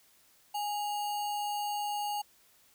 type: tone with sample-and-hold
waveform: sine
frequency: 826 Hz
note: G#5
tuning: 10 cents flat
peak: -31 dBFS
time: 0.54-2.22 s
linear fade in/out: 10 ms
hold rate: 3675 Hz
effects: white hiss -64 dBFS RMS until 2.74 s